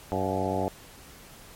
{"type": "harmonic tone with a mistuned harmonic", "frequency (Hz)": 94.8, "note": "F#2", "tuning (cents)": 43, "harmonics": [1, 2, 3, 4, 5, 6, 7, 8, 9], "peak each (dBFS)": [-34, -34, -34, -34, -34, -34, -34, -34, -34], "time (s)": [0.12, 0.68], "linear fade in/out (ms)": 0, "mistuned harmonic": 8, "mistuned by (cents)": -57, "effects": ["pink hiss -49 dBFS RMS until 1.55 s", "MP3 64 kbps"]}